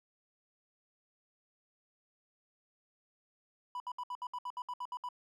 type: tone bursts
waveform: triangle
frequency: 987.8 Hz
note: B5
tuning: in tune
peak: -35 dBFS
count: 12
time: 3.75-5.088 s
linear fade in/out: 2 ms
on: 51 ms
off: 66 ms
effects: none